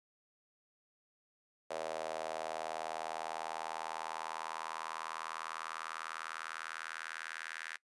sawtooth tone with high-pass filter sweep, 80 Hz, D#2, 49 cents sharp, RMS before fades -42 dBFS, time 1.7-7.77 s, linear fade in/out 10 ms, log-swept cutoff 580 to 1700 Hz, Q 3.7, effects noise-tail reverb RT60 0.1 s tail -22 dB re dry + resampled to 24000 Hz

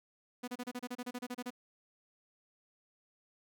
sawtooth tone bursts, 246.9 Hz, B3, in tune, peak -34 dBFS, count 14, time 0.43-1.505 s, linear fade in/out 10 ms, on 48 ms, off 31 ms, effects none

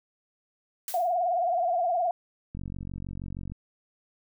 blue noise with exponential decay, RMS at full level -32 dBFS, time 0.88-1.15 s, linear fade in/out 1 ms, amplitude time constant 58 ms
sine tone with vibrato, 701 Hz, F5, 6 cents sharp, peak -23 dBFS, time 0.94-2.11 s, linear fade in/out 2 ms, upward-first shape triangle, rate 19 Hz, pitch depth 110 cents each way
click train, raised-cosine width 5 ms, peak -25 dBFS, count 46, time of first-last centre 2.55-3.52 s, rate 46.4 Hz
effects none

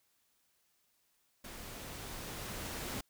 pink noise with level ramp, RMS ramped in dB -48 to -40 dBFS, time 1.44-3.01 s, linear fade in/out 5 ms, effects white hiss -75 dBFS RMS until 3.09 s

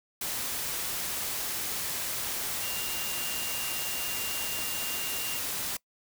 sine tone in noise, 2794 Hz, F7, in tune, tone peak -38 dBFS, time 2.62-5.39 s, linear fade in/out 5 ms, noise white, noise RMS -33 dBFS, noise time 0.21-5.77 s, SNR -8 dB, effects noise-tail reverb RT60 0.1 s tail -23 dB re dry

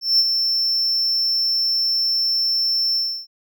triangle tone with ADSR envelope, 5370 Hz, E8, 31 cents sharp, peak -10 dBFS, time 0.01-3.27 s, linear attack 180 ms, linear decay 41 ms, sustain -6 dB, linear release 310 ms, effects none

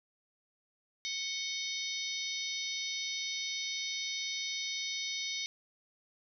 harmonic tone with a mistuned harmonic, 737 Hz, F#5, 7 cents flat, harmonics 3 / 4 / 5 / 6 / 7 / 8, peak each -40 / -45 / -39 / -44 / -43 / -43 dBFS, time 1.05-5.46 s, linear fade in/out 0 ms, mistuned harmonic 4, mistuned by +93 cents, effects none

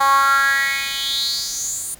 10% pulse tone with high-pass filter sweep, 274.4 Hz, C#4, 17 cents flat, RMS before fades -19 dBFS, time 0-1.95 s, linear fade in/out 10 ms, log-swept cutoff 930 to 9300 Hz, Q 5.6, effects pink hiss -46 dBFS RMS until 1.99 s

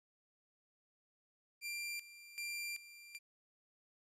sawtooth tone with tremolo, 2373 Hz, D7, 17 cents sharp, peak -37 dBFS, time 1.61-3.19 s, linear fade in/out 50 ms, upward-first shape square, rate 1.3 Hz, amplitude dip 80%, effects resampled to 32000 Hz + 13-bit

